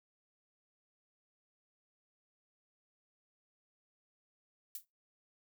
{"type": "noise with exponential decay", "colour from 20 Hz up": "violet", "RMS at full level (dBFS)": -38, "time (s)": [4.75, 4.85], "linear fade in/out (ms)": 2, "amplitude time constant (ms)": 21, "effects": ["noise-tail reverb RT60 0.2 s tail -20 dB re dry"]}